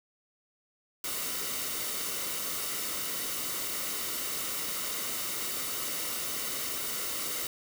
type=noise with comb filter; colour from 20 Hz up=white; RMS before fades=-34 dBFS; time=1.04-7.47 s; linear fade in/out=2 ms; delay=1.2 ms; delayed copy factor=-0.5; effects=none